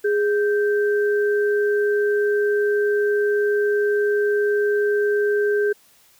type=tone pair together; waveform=sine; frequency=413.9 / 1562.7 Hz; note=G#4 / G6; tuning=-6 / -6 cents; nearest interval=octave + major seventh; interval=2300 cents; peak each=-17 / -26 dBFS; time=0.04-5.73 s; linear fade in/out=10 ms; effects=white hiss -55 dBFS RMS until 6.19 s